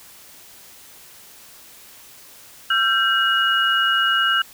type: tone cluster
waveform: sine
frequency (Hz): 1360 / 1570 / 2891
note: F6 / G6 / F#7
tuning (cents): -46 / +2 / -41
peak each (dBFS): -20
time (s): 2.7-4.42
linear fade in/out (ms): 5
effects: white hiss -45 dBFS RMS until 4.53 s